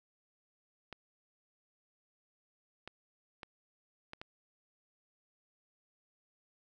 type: clicks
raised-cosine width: 0.3 ms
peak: -28 dBFS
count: 5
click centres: 0.927 / 2.876 / 3.432 / 4.134 / 4.215 s
effects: none